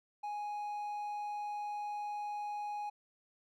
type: tone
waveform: triangle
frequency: 830.6 Hz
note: G#5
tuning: in tune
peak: -35 dBFS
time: 0.23-2.9 s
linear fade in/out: 10 ms
effects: none